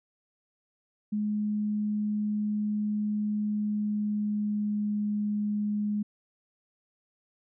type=tone with pitch glide; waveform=sine; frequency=210 to 208.4 Hz; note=G#3 to G#3; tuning=+19 to +6 cents; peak=-26 dBFS; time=1.12-6.03 s; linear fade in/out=10 ms; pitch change=-13 cents; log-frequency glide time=3.42-4.98 s; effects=none